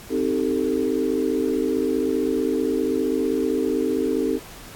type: chord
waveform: sine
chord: A half-diminished seventh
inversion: first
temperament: equal with one note detuned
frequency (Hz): 261.6 / 311.1 / 392 / 447.4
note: C4 / Eb4 / G4 / A4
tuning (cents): 0 / 0 / 0 / +29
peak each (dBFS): -25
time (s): 0.09-4.4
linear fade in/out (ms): 50
effects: pink hiss -42 dBFS RMS until 4.75 s + AAC 64 kbps